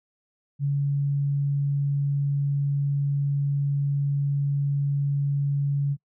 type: tone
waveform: sine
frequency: 141.4 Hz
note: C#3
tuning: 35 cents sharp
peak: -21 dBFS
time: 0.59-5.97 s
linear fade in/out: 50 ms
effects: noise-tail reverb RT60 0.1 s tail -25 dB re dry